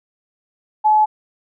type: tone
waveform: sine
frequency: 856 Hz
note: A5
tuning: 48 cents flat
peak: -10 dBFS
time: 0.84-1.06 s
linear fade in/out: 20 ms
effects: none